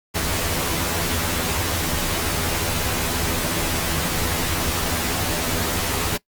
pink noise with comb filter, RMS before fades -23 dBFS, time 0.14-6.18 s, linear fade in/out 20 ms, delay 12 ms, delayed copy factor +0.95, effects noise-tail reverb RT60 0.1 s tail -21 dB re dry + Opus 48 kbps

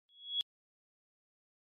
sine tone with exponential growth, 3348 Hz, G#7, 13 cents sharp, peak -27 dBFS, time 0.09-0.41 s, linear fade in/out 0 ms, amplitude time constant 68 ms, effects MP3 64 kbps

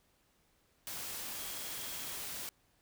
sine tone in noise, 3273 Hz, G#7, 26 cents flat, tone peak -53 dBFS, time 1.35-2.17 s, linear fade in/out 0 ms, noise white, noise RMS -42 dBFS, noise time 0.87-2.49 s, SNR -14 dB, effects pink hiss -72 dBFS RMS until 2.81 s

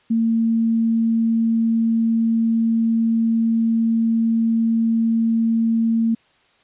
sine tone, 227.2 Hz, A#3, 44 cents flat, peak -15 dBFS, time 0.1-6.15 s, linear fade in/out 10 ms, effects white hiss -58 dBFS RMS until 6.63 s + resampled to 8000 Hz

